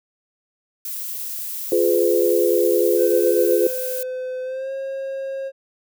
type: noise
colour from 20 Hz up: violet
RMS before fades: -29 dBFS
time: 0.85-4.03 s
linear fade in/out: 2 ms
type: chord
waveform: sine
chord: F diminished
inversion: none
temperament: just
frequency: 349.2 / 419.1 / 502.9 Hz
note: F4 / Ab4 / Cb5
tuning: 0 / +16 / +31 cents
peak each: -19 dBFS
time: 1.72-3.67 s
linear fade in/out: 2 ms
type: tone with pitch glide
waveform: triangle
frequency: 511 to 539.5 Hz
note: C5 to C#5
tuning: -41 to -47 cents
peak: -23 dBFS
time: 2.96-5.52 s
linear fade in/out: 50 ms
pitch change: +94 cents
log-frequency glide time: 4.43-4.72 s
effects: none